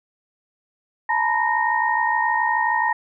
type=tone cluster; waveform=sine; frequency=869 / 936 / 988 / 1853 Hz; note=A5 / A#5 / B5 / A#6; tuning=-22 / +7 / 0 / -11 cents; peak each=-23 / -23 / -26 / -22 dBFS; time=1.09-2.93 s; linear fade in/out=5 ms; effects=none